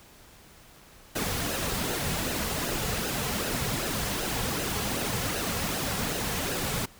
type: noise with flanger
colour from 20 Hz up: pink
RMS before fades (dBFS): -30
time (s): 1.15-6.86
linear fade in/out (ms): 10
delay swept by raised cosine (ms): 0.87 to 3.37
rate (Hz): 2.6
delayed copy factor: -0.55
effects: pink hiss -53 dBFS RMS until 6.99 s